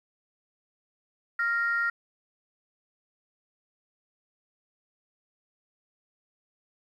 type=tone pair together; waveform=sine; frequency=1396.9 / 1864.7 Hz; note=F6 / A#6; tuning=0 / 0 cents; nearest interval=perfect fourth; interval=500 cents; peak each=-25 / -28 dBFS; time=1.39-1.9 s; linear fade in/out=5 ms; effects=tanh soft clip ceiling -17 dBFS + 10-bit